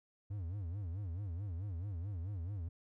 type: tone with vibrato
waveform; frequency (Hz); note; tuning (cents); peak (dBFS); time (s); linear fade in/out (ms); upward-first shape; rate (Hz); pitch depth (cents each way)
triangle; 92.5; F#2; 0; -36; 0.3-2.69; 10; sine; 4.6; 220
effects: none